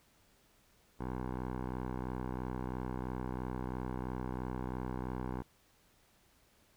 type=tone with low-pass filter; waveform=10% pulse; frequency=63 Hz; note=B1; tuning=35 cents sharp; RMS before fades=-39 dBFS; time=0.99-5.43 s; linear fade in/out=20 ms; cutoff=1100 Hz; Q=1.4; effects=pink hiss -68 dBFS RMS until 6.76 s